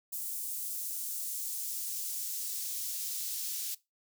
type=noise with high-pass filter sweep; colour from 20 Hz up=white; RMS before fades=-37 dBFS; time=0.12-3.75 s; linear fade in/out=10 ms; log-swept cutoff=9000 to 4400 Hz; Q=0.88; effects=noise-tail reverb RT60 0.2 s tail -19 dB re dry